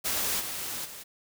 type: noise with level steps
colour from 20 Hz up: white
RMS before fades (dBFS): -29 / -35 / -43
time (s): 0.04-1.04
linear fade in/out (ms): 20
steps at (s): 0.39 / 0.84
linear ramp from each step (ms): 20
effects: none